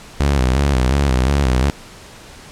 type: tone with vibrato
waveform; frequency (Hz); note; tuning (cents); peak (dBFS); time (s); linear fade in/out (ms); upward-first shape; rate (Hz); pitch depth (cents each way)
sawtooth; 66.8; C2; +36; -9; 0.2-1.7; 0; square; 2.8; 97
effects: pink hiss -39 dBFS RMS until 2.51 s + low-pass 9000 Hz 12 dB/octave